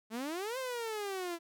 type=exponential two-way sweep; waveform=sawtooth; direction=up then down; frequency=212.4 to 532 to 331.8 Hz; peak=-32 dBFS; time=0.1-1.39 s; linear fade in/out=50 ms; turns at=0.58 s; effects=none